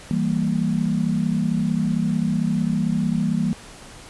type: chord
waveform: sine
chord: E diminished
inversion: none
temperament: equal with one note detuned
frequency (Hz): 164.81 / 196 / 231.5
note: E3 / G3 / Bb3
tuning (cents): 0 / 0 / -12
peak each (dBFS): -23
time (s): 0.11-3.53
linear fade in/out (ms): 0
effects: pink hiss -42 dBFS RMS until 4.09 s + resampled to 24000 Hz